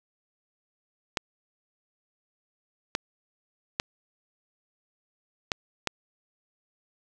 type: clicks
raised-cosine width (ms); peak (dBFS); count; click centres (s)
0.2; -8; 5; 1.172 / 2.951 / 3.799 / 5.518 / 5.873
effects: none